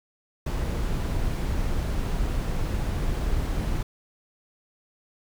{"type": "noise", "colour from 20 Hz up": "brown", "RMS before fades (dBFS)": -26, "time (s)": [0.46, 3.83], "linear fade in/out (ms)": 5, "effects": []}